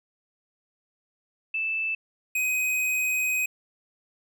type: tone pair in turn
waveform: sine / square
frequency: 2637 / 2512 Hz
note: E7 / D#7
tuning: 0 / +16 cents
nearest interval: minor second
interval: 84 cents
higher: first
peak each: -25 / -24 dBFS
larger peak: second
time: 1.54-1.95 / 2.35-3.46 s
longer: second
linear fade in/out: 5 ms
effects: none